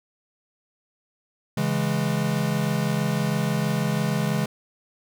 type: chord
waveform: square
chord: C# minor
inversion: none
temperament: equal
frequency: 138.59 / 164.81 / 207.7 Hz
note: C#3 / E3 / G#3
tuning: 0 / 0 / 0 cents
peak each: -27 dBFS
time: 1.57-4.46 s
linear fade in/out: 5 ms
effects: none